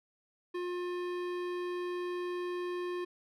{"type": "tone with hard clipping", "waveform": "sine", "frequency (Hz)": 355.9, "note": "F4", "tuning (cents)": 33, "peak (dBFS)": -36, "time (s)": [0.54, 3.05], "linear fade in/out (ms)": 10, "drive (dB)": 16, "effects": []}